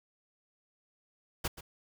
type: noise with echo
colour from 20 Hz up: pink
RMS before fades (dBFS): -32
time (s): 1.44-1.48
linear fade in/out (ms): 10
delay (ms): 130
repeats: 1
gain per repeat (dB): -14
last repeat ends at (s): 1.61
effects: none